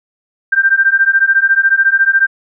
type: beating tone pair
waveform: sine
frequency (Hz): 1568 / 1582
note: G6 / G6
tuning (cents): 0 / +15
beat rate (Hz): 14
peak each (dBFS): -11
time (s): 0.52-2.27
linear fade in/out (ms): 10
effects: none